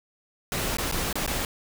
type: noise with dropouts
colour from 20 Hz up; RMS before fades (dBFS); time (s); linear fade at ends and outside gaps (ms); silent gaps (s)
pink; -28; 0.52-1.45; 1; 0.77-0.784 / 0.914-0.923 / 1.128-1.155 / 1.264-1.276
effects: none